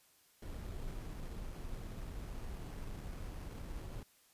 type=noise with sample-and-hold; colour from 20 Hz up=brown; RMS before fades=-44 dBFS; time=0.42-4.03 s; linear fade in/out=5 ms; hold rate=3675 Hz; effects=white hiss -68 dBFS RMS until 4.33 s + resampled to 32000 Hz